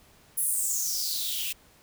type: noise with high-pass filter sweep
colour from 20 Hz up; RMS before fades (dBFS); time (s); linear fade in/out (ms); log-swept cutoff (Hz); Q
blue; -29; 0.37-1.53; 10; 11000 to 2600; 6
effects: pink hiss -58 dBFS RMS until 1.82 s